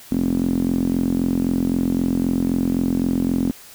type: tone with band-pass filter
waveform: sawtooth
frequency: 43.84 Hz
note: F1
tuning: 7 cents sharp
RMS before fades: -20 dBFS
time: 0.11-3.51 s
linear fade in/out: 0 ms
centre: 250 Hz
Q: 6.5
effects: white hiss -43 dBFS RMS until 3.74 s